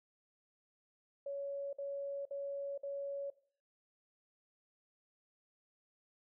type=tone bursts; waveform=sine; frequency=560 Hz; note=C#5; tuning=18 cents sharp; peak=-38 dBFS; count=4; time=1.26-3.302 s; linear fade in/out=5 ms; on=470 ms; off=54 ms; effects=noise-tail reverb RT60 0.5 s tail -18 dB re dry